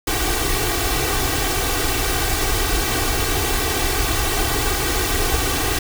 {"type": "noise with comb filter", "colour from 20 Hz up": "pink", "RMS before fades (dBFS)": -20, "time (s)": [0.07, 5.79], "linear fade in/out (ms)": 5, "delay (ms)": 2.6, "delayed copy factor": 0.95, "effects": []}